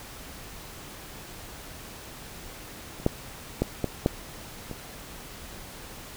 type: clicks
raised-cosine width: 2 ms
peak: -28 / -7 / -9 / -11 / -7 / -21 dBFS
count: 6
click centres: 3 / 3.064 / 3.62 / 3.843 / 4.061 / 4.713 s
effects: pink hiss -43 dBFS RMS until 6.16 s